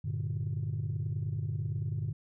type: chord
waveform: sine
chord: G minor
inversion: none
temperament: equal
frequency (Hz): 98 / 116.54 / 146.83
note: G2 / Bb2 / D3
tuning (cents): 0 / 0 / 0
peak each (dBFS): -34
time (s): 0.04-2.13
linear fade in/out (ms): 10
effects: tanh soft clip ceiling -26 dBFS